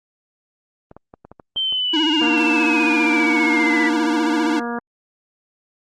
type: clicks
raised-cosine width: 1 ms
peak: -25 dBFS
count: 10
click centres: 0.914 / 0.966 / 1.139 / 1.25 / 1.316 / 1.398 / 1.561 / 1.725 / 2.223 / 2.278 s
type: linear sweep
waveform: sine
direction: down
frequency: 3136 to 1961 Hz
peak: -18 dBFS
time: 1.56-3.89 s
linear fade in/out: 10 ms
type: tone with vibrato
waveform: square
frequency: 311.1 Hz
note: D#4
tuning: in tune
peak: -18 dBFS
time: 1.93-4.6 s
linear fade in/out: 10 ms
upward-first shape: sine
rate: 15 Hz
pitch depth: 100 cents each way
type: harmonic tone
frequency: 236.9 Hz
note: A#3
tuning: 28 cents sharp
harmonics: 1 / 2 / 3 / 4 / 5 / 6 / 7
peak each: -26 / -29 / -31 / -32 / -33 / -34 / -34 dBFS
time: 2.21-4.79 s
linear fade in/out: 5 ms
effects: low-pass 6000 Hz 12 dB/octave + Opus 24 kbps